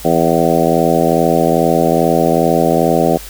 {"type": "harmonic tone with a mistuned harmonic", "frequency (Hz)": 82.41, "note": "E2", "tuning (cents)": 0, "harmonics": [2, 3, 4, 5, 6, 7, 8, 9], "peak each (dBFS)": [-18, -18, -18, -18, -18, -18, -18, -18], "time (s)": [0.04, 3.18], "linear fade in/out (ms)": 20, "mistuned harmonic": 9, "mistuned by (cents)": 26, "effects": ["added 50 Hz sine -33 dBFS peak until 3.29 s", "white hiss -33 dBFS RMS until 3.29 s"]}